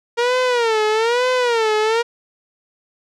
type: tone with vibrato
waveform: sawtooth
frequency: 466.2 Hz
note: A#4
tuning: in tune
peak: -11 dBFS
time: 0.17-2.03 s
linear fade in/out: 20 ms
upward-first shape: sine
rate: 1.1 Hz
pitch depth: 150 cents each way
effects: low-pass 5000 Hz 12 dB/octave